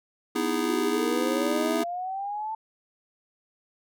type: chord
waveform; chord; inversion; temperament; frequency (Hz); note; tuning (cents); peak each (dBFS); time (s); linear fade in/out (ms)
square; E major seventh; second; just; 247.2 / 309 / 329.6 / 412; B3 / D#4 / E4 / G#4; +2 / -12 / 0 / -14; -31; 0.35-1.84; 10
type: linear sweep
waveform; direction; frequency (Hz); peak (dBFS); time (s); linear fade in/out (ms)
sine; up; 336.8 to 889; -29; 0.65-2.55; 5
effects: none